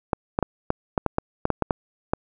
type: clicks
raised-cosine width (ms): 1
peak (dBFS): -6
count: 12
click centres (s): 0.132 / 0.389 / 0.427 / 0.704 / 0.978 / 1.063 / 1.184 / 1.454 / 1.503 / 1.623 / 1.708 / 2.135
effects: none